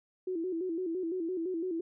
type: tone with vibrato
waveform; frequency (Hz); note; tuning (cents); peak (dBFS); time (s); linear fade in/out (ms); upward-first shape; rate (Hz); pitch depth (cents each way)
sine; 349.2; F4; 0; -31; 0.27-1.81; 5; square; 5.9; 100
effects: none